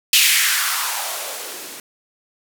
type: noise with band-pass filter sweep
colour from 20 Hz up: violet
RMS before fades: -20 dBFS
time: 0.13-1.8 s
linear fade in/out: 2 ms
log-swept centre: 2900 to 250 Hz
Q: 2.6
effects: none